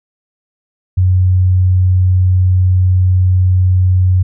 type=tone; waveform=sine; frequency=92 Hz; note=F#2; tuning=9 cents flat; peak=-7 dBFS; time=0.97-4.23 s; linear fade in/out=10 ms; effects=none